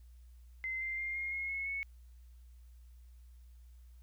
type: tone with pitch steps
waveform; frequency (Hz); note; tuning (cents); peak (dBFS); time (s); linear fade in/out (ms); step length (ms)
sine; 2066 / 2089 / 2112 / 2135 / 2159 / 2183 / 2207; C7 / C7 / C7 / C7 / C#7 / C#7 / C#7; -22 / -3 / +16 / +34 / -46 / -27 / -8; -35; 0.64-1.83; 0; 170
effects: added 60 Hz sine -53 dBFS peak until 4.02 s + white hiss -75 dBFS RMS until 4.02 s